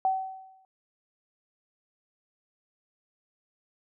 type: tone with exponential decay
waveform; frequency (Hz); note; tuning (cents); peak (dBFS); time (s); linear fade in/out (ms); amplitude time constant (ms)
sine; 761; F#5; +48; -20; 0.05-0.65; 1; 130
effects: none